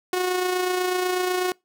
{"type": "tone with amplitude modulation", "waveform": "sawtooth", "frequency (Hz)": 364.8, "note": "F#4", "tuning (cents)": -24, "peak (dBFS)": -16, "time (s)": [0.13, 1.52], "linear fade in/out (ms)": 2, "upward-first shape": "sine", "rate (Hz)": 28.1, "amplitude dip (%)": 40, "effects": ["noise-tail reverb RT60 0.2 s tail -25 dB re dry"]}